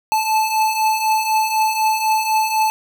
square beating tone pair, 869 / 873 Hz, A5 / A5, -22 / -14 cents, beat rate 4 Hz, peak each -23 / -17 dBFS, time 0.12-2.7 s, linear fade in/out 0 ms, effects none

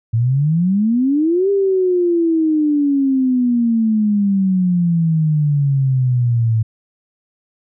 sine exponential two-way sweep, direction up then down, 110 to 402 to 110 Hz, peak -12 dBFS, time 0.13-6.63 s, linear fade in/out 10 ms, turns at 1.5 s, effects none

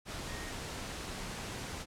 sine tone in noise, 1864.7 Hz, A#6, in tune, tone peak -48 dBFS, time 0.24-0.54 s, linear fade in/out 50 ms, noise pink, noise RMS -41 dBFS, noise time 0.05-1.86 s, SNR -10 dB, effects low-pass 9000 Hz 12 dB/octave

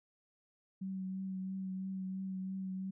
sine tone with vibrato, 189.5 Hz, F#3, 42 cents sharp, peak -37 dBFS, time 0.81-2.91 s, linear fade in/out 10 ms, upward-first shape triangle, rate 3 Hz, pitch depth 21 cents each way, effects none

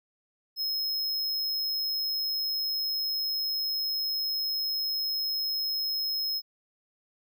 square tone, 5150 Hz, E8, 41 cents flat, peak -28 dBFS, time 0.56-6.42 s, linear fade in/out 50 ms, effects none

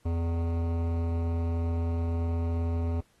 sine tone with hard clipping, 83.8 Hz, E2, 29 cents sharp, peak -28 dBFS, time 0.05-3.01 s, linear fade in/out 10 ms, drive 16 dB, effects pink hiss -67 dBFS RMS until 3.2 s + AAC 32 kbps

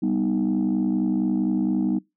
sine chord, G augmented, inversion none, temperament equal, 196 / 246.9 / 311.1 Hz, G3 / B3 / D#4, 0 / 0 / 0 cents, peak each -23 dBFS, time 0.02-1.99 s, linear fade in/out 10 ms, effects noise-tail reverb RT60 0.2 s tail -23 dB re dry + tanh soft clip ceiling -15 dBFS

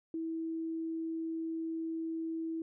sine tone, 325.6 Hz, E4, 21 cents flat, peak -34 dBFS, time 0.14-2.62 s, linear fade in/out 2 ms, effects none

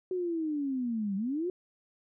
sine linear two-way sweep, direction down then up, 373.1 to 189.8 to 373.1 Hz, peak -29 dBFS, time 0.11-1.5 s, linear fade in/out 2 ms, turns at 1.16 s, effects none

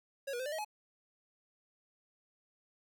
square tone with pitch steps, 551 / 481.8 / 517 / 589 / 633 / 847 Hz, C#5 / B4 / C5 / D5 / D#5 / G#5, -11 / -43 / -21 / +5 / +30 / +34 cents, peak -37 dBFS, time 0.27-0.648 s, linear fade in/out 10 ms, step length 63 ms, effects 12-bit

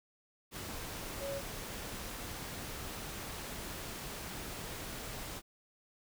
sine tone in noise, 555 Hz, C#5, 2 cents sharp, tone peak -37 dBFS, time 1.19-1.42 s, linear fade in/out 50 ms, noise pink, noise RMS -43 dBFS, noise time 0.51-5.42 s, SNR +3 dB, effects none

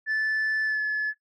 sine tone with pitch glide, 1748 to 1718 Hz, A6 to A6, -12 to -42 cents, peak -21 dBFS, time 0.06-1.14 s, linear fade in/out 50 ms, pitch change -30 cents, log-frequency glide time 0.64-0.81 s, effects noise-tail reverb RT60 0.1 s tail -17 dB re dry + tanh soft clip ceiling -22 dBFS

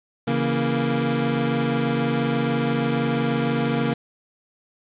25% pulse chord, A# diminished, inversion first, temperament equal, 138.59 / 164.81 / 233.1 Hz, C#3 / E3 / A#3, 0 / 0 / 0 cents, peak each -21 / -25 / -19 dBFS, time 0.27-3.94 s, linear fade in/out 10 ms, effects resampled to 8000 Hz + 7-bit

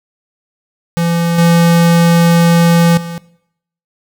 square tone with level steps, 169.4 Hz, E3, 48 cents sharp, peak -12 / -7 / -21 dBFS, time 0.97-3.18 s, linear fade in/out 0 ms, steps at 1.38 / 2.97 s, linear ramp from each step 5 ms, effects noise-tail reverb RT60 0.7 s tail -19 dB re dry

